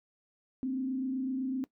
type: tone with frequency modulation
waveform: sine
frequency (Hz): 261.6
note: C4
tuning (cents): 0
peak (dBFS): -30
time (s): 0.63-1.64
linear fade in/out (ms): 0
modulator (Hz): 27.9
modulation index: 0.52
effects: noise-tail reverb RT60 0.1 s tail -19 dB re dry

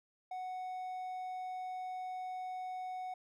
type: tone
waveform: triangle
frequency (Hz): 740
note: F#5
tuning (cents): 0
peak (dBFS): -37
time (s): 0.31-3.14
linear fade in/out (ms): 5
effects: none

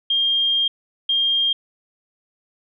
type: tone pair in turn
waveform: sine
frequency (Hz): 3212 / 3212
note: G7 / G7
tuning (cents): +41 / +41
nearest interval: unison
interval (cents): 0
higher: neither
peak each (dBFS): -16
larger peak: neither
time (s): 0.1-0.68 / 1.09-1.53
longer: first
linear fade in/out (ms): 5
effects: none

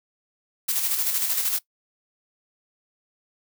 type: noise with tremolo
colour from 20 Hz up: blue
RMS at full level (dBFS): -23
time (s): 0.68-1.59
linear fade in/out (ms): 10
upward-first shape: square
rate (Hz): 13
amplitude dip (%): 40
effects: noise-tail reverb RT60 0.1 s tail -19 dB re dry

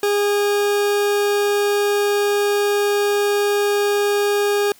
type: tone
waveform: 40% pulse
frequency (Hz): 409.2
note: G#4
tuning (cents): -26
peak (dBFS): -15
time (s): 0.03-4.72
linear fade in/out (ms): 2
effects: white hiss -50 dBFS RMS until 4.79 s

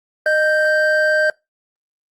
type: tone pair together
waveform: triangle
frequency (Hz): 614.9 / 1568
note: D#5 / G6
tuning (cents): -21 / 0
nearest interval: octave + major third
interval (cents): 1621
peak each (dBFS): -14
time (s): 0.26-1.3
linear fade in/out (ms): 2
effects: noise-tail reverb RT60 0.2 s tail -23 dB re dry + Opus 24 kbps

